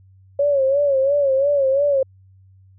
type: tone with vibrato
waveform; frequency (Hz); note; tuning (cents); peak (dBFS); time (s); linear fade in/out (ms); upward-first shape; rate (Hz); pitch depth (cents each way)
sine; 554.4; C#5; 0; -14; 0.39-2.03; 5; sine; 2.9; 83
effects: added 95 Hz sine -47 dBFS peak until 2.78 s